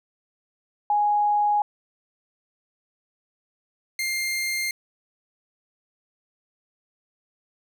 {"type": "tone pair in turn", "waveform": ["sine", "sawtooth"], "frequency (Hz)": [830, 2109], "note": ["G#5", "C7"], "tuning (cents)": [-1, 13], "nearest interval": "octave + major third", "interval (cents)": 1614, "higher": "second", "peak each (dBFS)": [-18, -21], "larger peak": "first", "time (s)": [[0.9, 1.62], [3.99, 4.71]], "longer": "neither", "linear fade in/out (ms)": 2, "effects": []}